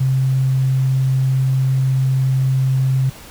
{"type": "tone", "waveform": "sine", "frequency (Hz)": 132, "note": "C3", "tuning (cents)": 16, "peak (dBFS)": -13, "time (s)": [0, 3.1], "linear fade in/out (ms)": 10, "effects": ["pink hiss -39 dBFS RMS until 3.3 s"]}